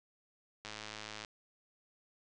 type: click train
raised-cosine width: 0.2 ms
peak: -26 dBFS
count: 65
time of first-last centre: 0.65-1.248 s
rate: 107 Hz
effects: resampled to 24000 Hz